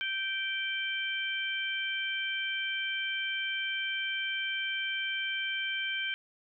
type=harmonic tone; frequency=780 Hz; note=G5; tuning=9 cents flat; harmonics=2 / 3 / 4; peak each=-35 / -35 / -35 dBFS; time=0.01-6.14 s; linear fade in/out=0 ms; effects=none